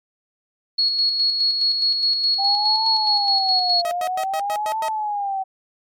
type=tone with tremolo; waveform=sine; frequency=4337 Hz; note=C#8; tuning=39 cents flat; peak=-15 dBFS; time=0.78-3.82 s; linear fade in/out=10 ms; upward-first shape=square; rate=4.8 Hz; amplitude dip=40%
type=tone with vibrato; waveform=sine; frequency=784 Hz; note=G5; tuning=in tune; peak=-21 dBFS; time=2.38-5.44 s; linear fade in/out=20 ms; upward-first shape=triangle; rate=0.51 Hz; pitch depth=230 cents each way
type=tone bursts; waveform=sawtooth; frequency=635 Hz; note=D#5; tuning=35 cents sharp; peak=-21 dBFS; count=7; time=3.85-4.884 s; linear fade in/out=0 ms; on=62 ms; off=100 ms
effects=MP3 64 kbps